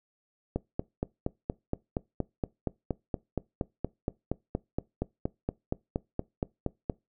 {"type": "click train", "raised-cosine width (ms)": 2, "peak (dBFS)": -15, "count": 28, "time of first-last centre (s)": [0.56, 6.898], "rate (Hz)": 4.26, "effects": ["noise-tail reverb RT60 0.2 s tail -22 dB re dry"]}